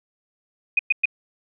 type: tone bursts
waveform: sine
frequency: 2489 Hz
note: D#7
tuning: in tune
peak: -14 dBFS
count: 3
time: 0.77-1.056 s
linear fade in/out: 5 ms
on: 22 ms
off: 110 ms
effects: none